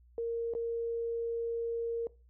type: tone with dropouts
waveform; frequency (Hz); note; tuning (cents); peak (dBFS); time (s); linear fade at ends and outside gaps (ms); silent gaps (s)
sine; 464.1; A#4; -8; -31; 0.18-2.07; 1; 0.537-0.55
effects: noise-tail reverb RT60 0.3 s tail -20 dB re dry + added 60 Hz sine -58 dBFS peak until 2.29 s